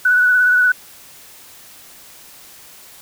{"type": "tone with vibrato", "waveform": "sine", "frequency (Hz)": 1482, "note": "F#6", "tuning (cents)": 2, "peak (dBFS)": -10, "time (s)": [0.05, 0.72], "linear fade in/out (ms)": 5, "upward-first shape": "triangle", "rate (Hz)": 17, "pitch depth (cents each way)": 32, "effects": ["white hiss -42 dBFS RMS until 3.01 s"]}